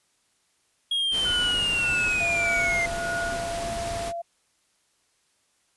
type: linear sweep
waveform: triangle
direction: down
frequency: 3292 to 2076 Hz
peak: -21 dBFS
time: 0.91-2.86 s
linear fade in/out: 5 ms
type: noise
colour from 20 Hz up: pink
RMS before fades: -34 dBFS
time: 1.11-4.13 s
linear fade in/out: 50 ms
type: tone with tremolo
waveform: sine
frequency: 1445 Hz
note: F#6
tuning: 41 cents flat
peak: -27 dBFS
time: 1.25-3.52 s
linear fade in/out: 5 ms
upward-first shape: sine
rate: 1.7 Hz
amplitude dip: 85%
type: tone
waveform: sine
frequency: 682 Hz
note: F5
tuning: 41 cents flat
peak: -29 dBFS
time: 2.2-4.22 s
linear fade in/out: 10 ms
effects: white hiss -68 dBFS RMS until 5.76 s + resampled to 24000 Hz